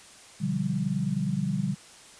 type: chord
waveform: sine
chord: G dominant seventh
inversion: first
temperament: equal with one note detuned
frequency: 123.47 / 146.83 / 176.75 / 196 Hz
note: B2 / D3 / F3 / G3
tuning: 0 / 0 / +21 / 0 cents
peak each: -35 / -30 / -31 / -29 dBFS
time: 0.4-1.75 s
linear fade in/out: 20 ms
effects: white hiss -50 dBFS RMS until 2.19 s + resampled to 22050 Hz